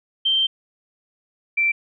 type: tone pair in turn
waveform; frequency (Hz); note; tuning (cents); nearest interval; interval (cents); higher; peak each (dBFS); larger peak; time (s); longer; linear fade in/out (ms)
sine; 3136 / 2344; G7 / D7; 0 / -4; perfect fourth; 504; first; -16; neither; 0.25-0.47 / 1.57-1.72; first; 10
effects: none